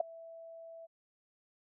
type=tone with ADSR envelope; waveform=sine; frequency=660 Hz; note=E5; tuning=2 cents sharp; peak=-23 dBFS; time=0-0.87 s; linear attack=5 ms; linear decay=8 ms; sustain=-24 dB; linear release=23 ms; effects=none